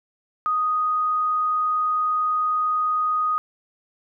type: tone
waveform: sine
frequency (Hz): 1244.5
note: D#6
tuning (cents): 0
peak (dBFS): -19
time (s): 0.46-3.38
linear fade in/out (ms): 0
effects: none